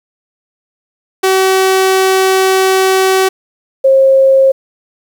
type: tone pair in turn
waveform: sawtooth / sine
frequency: 380 / 536 Hz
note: F#4 / C5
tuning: +46 / +42 cents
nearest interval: tritone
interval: 596 cents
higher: second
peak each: -4 dBFS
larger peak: neither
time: 1.23-3.29 / 3.84-4.52 s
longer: first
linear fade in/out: 10 ms
effects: 7-bit